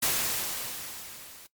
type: noise with level ramp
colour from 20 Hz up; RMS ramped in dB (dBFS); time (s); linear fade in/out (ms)
white; -25 to -49; 0.02-1.47; 10
effects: noise-tail reverb RT60 0.1 s tail -18 dB re dry + MP3 96 kbps